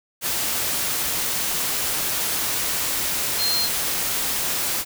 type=tone in noise; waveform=sine; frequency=4186 Hz; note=C8; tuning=in tune; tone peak=-21 dBFS; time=3.37-3.69 s; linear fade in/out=50 ms; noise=white; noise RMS=-24 dBFS; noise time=0.21-4.85 s; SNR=0 dB; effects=none